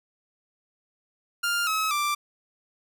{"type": "tone with pitch steps", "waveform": "sawtooth", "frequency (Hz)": [1400, 1283.8, 1177.3], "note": ["F6", "E6", "D6"], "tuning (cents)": [4, -46, 4], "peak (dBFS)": -20, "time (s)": [1.43, 2.15], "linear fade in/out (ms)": 10, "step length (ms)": 240, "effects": []}